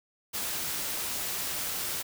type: noise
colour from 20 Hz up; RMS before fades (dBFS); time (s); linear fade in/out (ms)
white; -33; 0.33-2.03; 20
effects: none